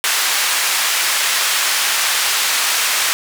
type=band-pass noise; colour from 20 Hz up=pink; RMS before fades=-17 dBFS; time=0.04-3.13 s; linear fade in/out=0 ms; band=1400 to 13000 Hz; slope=12 dB/octave; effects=none